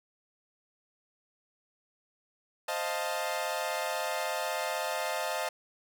sawtooth chord, F dominant seventh, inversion second, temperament equal, 523.3 / 622.3 / 698.5 / 880 Hz, C5 / Eb5 / F5 / A5, 0 / 0 / 0 / 0 cents, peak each -34 / -31 / -33 / -33 dBFS, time 2.68-5.49 s, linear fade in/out 5 ms, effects none

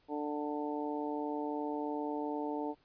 harmonic tone, 148.1 Hz, D3, 15 cents sharp, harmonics 2 / 3 / 4 / 5 / 6, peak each -37 / -40 / -44 / -44 / -41 dBFS, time 0.08-2.75 s, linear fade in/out 50 ms, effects pink hiss -70 dBFS RMS until 2.84 s + resampled to 11025 Hz

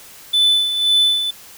triangle tone with tremolo, 3503 Hz, A7, 8 cents flat, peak -9 dBFS, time 0.33-1.31 s, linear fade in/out 10 ms, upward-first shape sine, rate 1.9 Hz, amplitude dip 60%, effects white hiss -41 dBFS RMS until 1.57 s

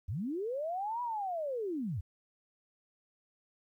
sine linear two-way sweep, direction up then down, 72.4 to 987.8 to 72.4 Hz, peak -33 dBFS, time 0.08-2.01 s, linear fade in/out 10 ms, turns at 1.02 s, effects 12-bit

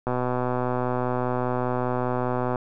click train, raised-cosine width 1 ms, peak -12 dBFS, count 312, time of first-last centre 0.07-2.558 s, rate 125 Hz, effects none

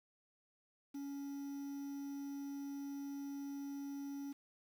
triangle tone with quantisation, 280.1 Hz, C#4, 18 cents sharp, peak -40 dBFS, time 0.94-4.33 s, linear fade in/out 10 ms, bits 10, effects none

